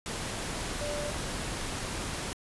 sine tone in noise, 587.3 Hz, D5, in tune, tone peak -34 dBFS, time 0.81-1.1 s, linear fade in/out 0 ms, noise pink, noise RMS -35 dBFS, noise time 0.06-2.33 s, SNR -2 dB, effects resampled to 24000 Hz

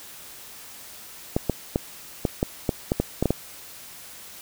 clicks, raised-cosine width 2 ms, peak -7 dBFS, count 11, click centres 1.365 / 1.497 / 1.759 / 2.252 / 2.429 / 2.692 / 2.919 / 3 / 3.226 / 3.257 / 3.306 s, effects white hiss -43 dBFS RMS until 4.41 s

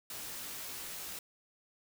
white noise with comb filter, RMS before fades -43 dBFS, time 0.1-1.19 s, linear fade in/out 2 ms, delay 18 ms, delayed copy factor -0.55, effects none

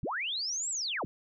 sine linear two-way sweep, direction up then down, 63.8 to 7902 to 63.8 Hz, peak -31 dBFS, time 0.03-1.05 s, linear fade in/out 0 ms, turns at 0.7 s, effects none

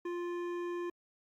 triangle tone with hard clipping, 349.2 Hz, F4, in tune, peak -37 dBFS, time 0.05-0.9 s, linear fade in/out 5 ms, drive 16 dB, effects Opus 48 kbps

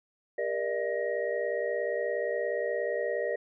sine tone cluster, 402.9 / 473.9 / 594 / 651 / 1883 Hz, G4 / A#4 / D5 / E5 / A#6, +48 / +28 / +20 / -22 / +17 cents, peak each -36 / -32 / -32 / -39 / -38 dBFS, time 0.38-3.36 s, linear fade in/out 5 ms, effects none

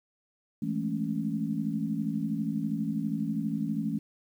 sine chord, A major seventh, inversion second, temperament equal, 164.81 / 207.7 / 220 / 277.2 Hz, E3 / G#3 / A3 / C#4, 0 / 0 / 0 / 0 cents, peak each -34 / -34 / -32 / -34 dBFS, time 0.62-3.99 s, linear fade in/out 5 ms, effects 10-bit

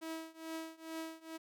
sawtooth tone with tremolo, 323.1 Hz, E4, 35 cents flat, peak -35 dBFS, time 0.01-1.38 s, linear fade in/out 20 ms, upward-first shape triangle, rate 2.3 Hz, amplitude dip 95%, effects none

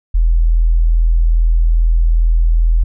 sine tone, 41.21 Hz, E1, in tune, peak -8 dBFS, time 0.14-2.84 s, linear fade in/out 10 ms, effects none

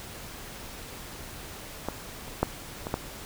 clicks, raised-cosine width 1 ms, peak -14 / -27 / -8 / -18 / -12 dBFS, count 5, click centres 1.886 / 2.28 / 2.43 / 2.869 / 2.941 s, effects pink hiss -42 dBFS RMS until 3.25 s

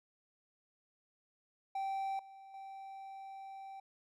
triangle tone with level steps, 778 Hz, G5, 13 cents flat, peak -33 / -50 / -44 dBFS, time 1.75-3.8 s, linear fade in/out 5 ms, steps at 2.19 / 2.54 s, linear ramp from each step 2 ms, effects none

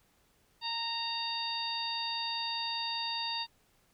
harmonic tone, 925 Hz, A#5, 14 cents flat, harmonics 1 / 2 / 3 / 4 / 5, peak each -38 / -46 / -41 / -38 / -37 dBFS, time 0.61-3.47 s, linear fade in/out 50 ms, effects pink hiss -69 dBFS RMS until 3.93 s

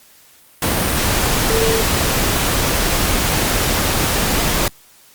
sine tone in noise, 449 Hz, A4, 35 cents sharp, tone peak -17 dBFS, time 1.5-1.81 s, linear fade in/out 2 ms, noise pink, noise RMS -17 dBFS, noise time 0.62-4.68 s, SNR -3 dB, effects white hiss -48 dBFS RMS until 5.14 s + Opus 48 kbps

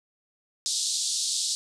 pink band-pass noise, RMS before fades -28 dBFS, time 0.66-1.55 s, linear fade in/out 0 ms, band 3700 to 9100 Hz, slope 48 dB/octave, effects none

